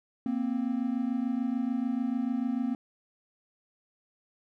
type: tone pair together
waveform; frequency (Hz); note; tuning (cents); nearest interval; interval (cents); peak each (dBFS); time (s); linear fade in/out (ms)
triangle; 234.8 / 261.6; A#3 / C4; +13 / 0; major second; 187; -28; 0.26-2.75; 2
effects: none